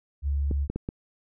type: tone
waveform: sine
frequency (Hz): 70.7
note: C#2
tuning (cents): +35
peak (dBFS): -23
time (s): 0.22-0.68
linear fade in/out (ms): 50
type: clicks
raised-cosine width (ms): 3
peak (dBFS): -17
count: 4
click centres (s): 0.512 / 0.7 / 0.76 / 0.889
effects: none

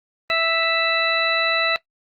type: harmonic tone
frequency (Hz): 659.3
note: E5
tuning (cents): 0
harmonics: 1 / 2 / 3 / 4 / 6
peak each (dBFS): -24 / -24 / -24 / -24 / -24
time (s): 0.3-1.76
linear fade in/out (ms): 0
effects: noise-tail reverb RT60 0.1 s tail -18 dB re dry + Opus 32 kbps

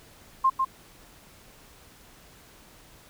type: tone with echo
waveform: sine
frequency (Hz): 1058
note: C6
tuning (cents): +19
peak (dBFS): -17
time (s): 0.44-0.5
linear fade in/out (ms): 10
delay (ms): 150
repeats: 1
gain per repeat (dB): -4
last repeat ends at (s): 0.65
effects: pink hiss -53 dBFS RMS until 3.09 s

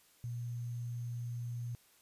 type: tone with sample-and-hold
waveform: sine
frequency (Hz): 119.6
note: A#2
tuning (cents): +45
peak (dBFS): -37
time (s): 0.24-1.75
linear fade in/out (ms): 0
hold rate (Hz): 6300
effects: white hiss -66 dBFS RMS until 2.01 s + resampled to 32000 Hz

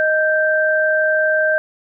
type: tone pair together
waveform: sine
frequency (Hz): 622.3 / 1568.1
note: D#5 / G6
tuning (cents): 0 / 0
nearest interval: octave + major third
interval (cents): 1600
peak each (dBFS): -16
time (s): 0-1.58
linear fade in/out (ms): 0
effects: none

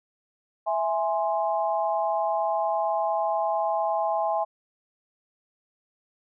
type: chord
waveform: sine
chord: E augmented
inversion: none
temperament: equal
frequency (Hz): 659.3 / 830.6 / 1046.5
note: E5 / G#5 / B#5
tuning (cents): 0 / 0 / 0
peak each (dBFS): -26 / -26 / -31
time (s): 0.66-4.45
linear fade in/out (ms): 20
effects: none

